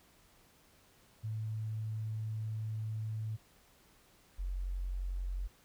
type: tone pair in turn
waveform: sine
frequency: 109.4 / 45.6 Hz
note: A2 / F#1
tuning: -9 / -24 cents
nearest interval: octave + minor third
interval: 1515 cents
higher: first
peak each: -35 / -34 dBFS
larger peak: second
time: 1.23-3.37 / 4.38-5.48 s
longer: first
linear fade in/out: 20 ms
effects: pink hiss -65 dBFS RMS until 5.64 s